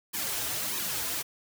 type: noise with flanger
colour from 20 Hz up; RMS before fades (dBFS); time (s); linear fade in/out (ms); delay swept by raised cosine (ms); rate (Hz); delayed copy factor
white; -32; 0.13-1.23; 20; 1.4 to 5.4; 1.6; -0.95
effects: none